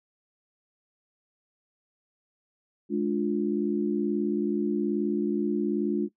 sine chord, D diminished, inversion second, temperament just, 211.4 / 293.7 / 352.4 Hz, Ab3 / D4 / F4, +31 / 0 / +16 cents, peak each -28 dBFS, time 2.89-6.09 s, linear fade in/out 50 ms, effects noise-tail reverb RT60 0.1 s tail -18 dB re dry

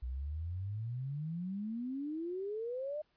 sine exponential sweep, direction up, 59.7 to 618 Hz, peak -36 dBFS, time 0.02-3.02 s, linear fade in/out 10 ms, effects pink hiss -75 dBFS RMS until 3.16 s + resampled to 11025 Hz

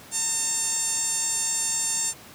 sawtooth tone with band-pass filter, 904 Hz, A5, 47 cents sharp, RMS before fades -26 dBFS, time 0.11-2.14 s, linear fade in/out 50 ms, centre 7600 Hz, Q 7.6, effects pink hiss -46 dBFS RMS until 2.34 s + high-pass 100 Hz 12 dB/octave

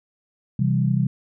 sine chord, C major, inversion none, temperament equal, 130.81 / 164.81 / 196 Hz, C3 / E3 / G3, 0 / 0 / 0 cents, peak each -20 / -23 / -23 dBFS, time 0.59-1.07 s, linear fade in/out 5 ms, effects none

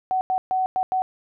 sine tone bursts at uneven times, 750 Hz, F#5, 23 cents sharp, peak -19 dBFS, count 5, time 0.11-0.21 / 0.3-0.38 / 0.51-0.66 / 0.76-0.83 / 0.92-1.02 s, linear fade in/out 0 ms, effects none

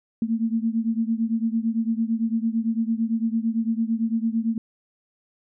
sine beating tone pair, 223.5 / 232.4 Hz, A3 / A#3, +27 / -5 cents, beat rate 8.9 Hz, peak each -23 / -25 dBFS, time 0.22-4.58 s, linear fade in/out 2 ms, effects none

